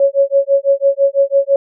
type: tone with tremolo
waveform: sine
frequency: 554 Hz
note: C#5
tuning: 1 cent flat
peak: -6 dBFS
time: 0-1.56 s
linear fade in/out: 2 ms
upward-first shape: sine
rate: 6 Hz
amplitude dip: 100%
effects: none